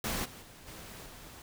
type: noise with level steps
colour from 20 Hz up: pink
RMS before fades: -34 / -49 / -53 / -47 / -50 dBFS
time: 0.04-1.42 s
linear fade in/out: 2 ms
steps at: 0.24 / 0.41 / 0.66 / 1.05 s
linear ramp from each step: 20 ms
effects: none